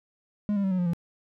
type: tone with pitch steps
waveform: triangle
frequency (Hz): 207.3 / 199.32 / 191.64 / 184.26 / 177.16 / 170.34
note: G#3 / G3 / G3 / F#3 / F3 / F3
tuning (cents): -3 / +29 / -39 / -7 / +25 / -43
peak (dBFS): -21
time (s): 0.49-0.934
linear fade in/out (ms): 0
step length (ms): 74
effects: none